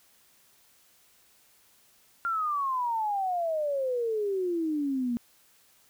sine exponential sweep, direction down, 1396.9 to 233.1 Hz, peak -26 dBFS, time 2.25-5.17 s, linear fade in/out 0 ms, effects white hiss -62 dBFS RMS until 5.89 s

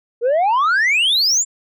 sine exponential sweep, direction up, 452.8 to 7490 Hz, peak -10 dBFS, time 0.21-1.45 s, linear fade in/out 50 ms, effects tanh soft clip ceiling -12 dBFS

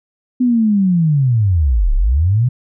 sine linear two-way sweep, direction down then up, 254.7 to 30.87 to 130 Hz, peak -10 dBFS, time 0.4-2.49 s, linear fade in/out 10 ms, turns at 1.94 s, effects none

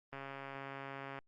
click train, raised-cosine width 0.5 ms, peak -30 dBFS, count 146, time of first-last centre 0.13-1.188 s, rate 137 Hz, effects Opus 32 kbps

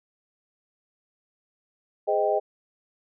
sine chord, Ab major seventh, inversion none, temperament equal with one note detuned, 415.3 / 511 / 622.3 / 784 Hz, Ab4 / C5 / Eb5 / G5, 0 / -41 / 0 / 0 cents, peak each -26 / -29 / -24 / -27 dBFS, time 2.07-2.4 s, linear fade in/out 20 ms, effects none

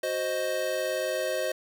square chord, C diminished, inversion second, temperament equal, 370 / 523.3 / 622.3 Hz, Gb4 / C5 / Eb5, 0 / 0 / 0 cents, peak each -37 / -31 / -31 dBFS, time 0.03-1.52 s, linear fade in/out 5 ms, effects none

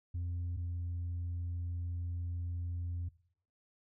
sine tone pair in turn, 87.31 / 86.88 Hz, F2 / F2, 0 / -8 cents, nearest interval unison, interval 8 cents, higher first, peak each -32 / -33 dBFS, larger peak first, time 0.14-0.57 / 0.57-3.09 s, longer second, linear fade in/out 10 ms, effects noise-tail reverb RT60 0.6 s tail -20 dB re dry + tanh soft clip ceiling -33 dBFS

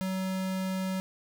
square tone, 188.5 Hz, F#3, 32 cents sharp, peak -30 dBFS, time 0.01-1 s, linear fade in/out 0 ms, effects none

